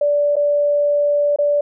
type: tone with dropouts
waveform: sine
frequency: 582 Hz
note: D5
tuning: 16 cents flat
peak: -13 dBFS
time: 0.01-1.61 s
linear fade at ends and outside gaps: 5 ms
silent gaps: 0.357-0.365 / 1.361-1.386 s
effects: none